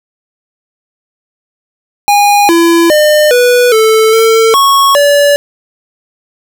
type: tone with pitch steps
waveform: square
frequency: 818 / 336.8 / 604 / 490.6 / 439.8 / 449 / 1104 / 575 Hz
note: G#5 / E4 / D5 / B4 / A4 / A4 / C#6 / D5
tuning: -26 / +37 / +48 / -12 / -1 / +35 / -7 / -37 cents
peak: -5 dBFS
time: 2.08-5.36 s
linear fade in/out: 0 ms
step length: 410 ms
effects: none